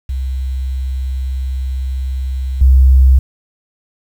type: tone with level steps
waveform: sine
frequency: 65.41 Hz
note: C2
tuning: in tune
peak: -16 / -4 dBFS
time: 0.09-3.19 s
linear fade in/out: 5 ms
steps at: 2.61 s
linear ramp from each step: 5 ms
effects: 7-bit